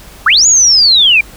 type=linear two-way sweep; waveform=sine; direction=up then down; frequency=1061 to 6950 to 2308 Hz; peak=-4 dBFS; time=0.26-1.21 s; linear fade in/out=5 ms; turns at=0.47 s; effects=added 50 Hz sine -37 dBFS peak until 1.36 s + pink hiss -36 dBFS RMS until 1.36 s